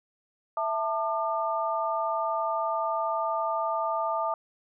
sine tone cluster, 659 / 891 / 1202 Hz, E5 / A5 / D6, -1 / +22 / +40 cents, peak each -30 dBFS, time 0.57-4.34 s, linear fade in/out 2 ms, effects none

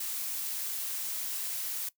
blue noise, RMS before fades -35 dBFS, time 0-1.89 s, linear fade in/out 5 ms, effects noise-tail reverb RT60 0.1 s tail -19 dB re dry

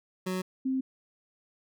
25% pulse / sine tone pair in turn, 185 / 262.8 Hz, F#3 / C4, 0 / +8 cents, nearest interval tritone, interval 608 cents, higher second, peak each -26 / -26 dBFS, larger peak neither, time 0.26-0.42 / 0.65-0.81 s, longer neither, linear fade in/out 10 ms, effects none

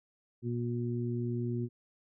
harmonic tone, 119.7 Hz, A#2, 46 cents sharp, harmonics 1 / 2 / 3, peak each -33 / -36 / -38 dBFS, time 0.42-1.69 s, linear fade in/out 50 ms, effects none

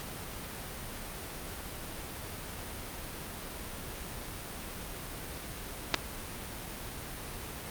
clicks, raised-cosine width 0.2 ms, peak -7 dBFS, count 2, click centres 5.942 / 5.945 s, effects pink hiss -41 dBFS RMS until 7.7 s + Opus 48 kbps

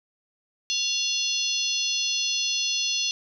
harmonic tone with a mistuned harmonic, 860 Hz, A5, 40 cents flat, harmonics 3 / 4 / 5 / 6 / 7, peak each -30 / -29 / -29 / -32 / -30 dBFS, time 0.7-3.11 s, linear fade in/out 0 ms, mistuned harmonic 3, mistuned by +130 cents, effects none

